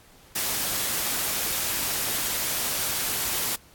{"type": "noise", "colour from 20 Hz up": "white", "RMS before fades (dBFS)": -27, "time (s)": [0.35, 3.56], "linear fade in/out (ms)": 10, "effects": ["pink hiss -54 dBFS RMS until 3.74 s", "AAC 64 kbps"]}